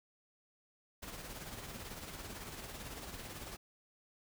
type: noise with tremolo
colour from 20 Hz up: pink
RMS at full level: -45 dBFS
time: 1.02-3.57 s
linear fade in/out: 10 ms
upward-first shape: sine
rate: 18 Hz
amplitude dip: 45%
effects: none